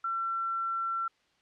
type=tone; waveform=sine; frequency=1350 Hz; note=E6; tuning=41 cents sharp; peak=-29 dBFS; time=0.04-1.08 s; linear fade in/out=5 ms; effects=white hiss -69 dBFS RMS until 1.41 s + low-pass 4000 Hz 12 dB/octave